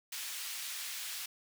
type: high-pass noise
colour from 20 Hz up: pink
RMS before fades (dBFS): -41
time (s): 0.12-1.26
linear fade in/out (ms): 5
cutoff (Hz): 2400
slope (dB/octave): 12
effects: none